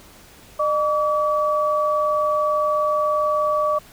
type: tone pair together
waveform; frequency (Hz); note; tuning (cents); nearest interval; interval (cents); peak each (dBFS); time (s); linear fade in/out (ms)
sine; 606.5 / 1145; D#5 / D6; -44 / -44; major seventh; 1100; -20; 0.59-3.79; 10
effects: pink hiss -47 dBFS RMS until 3.92 s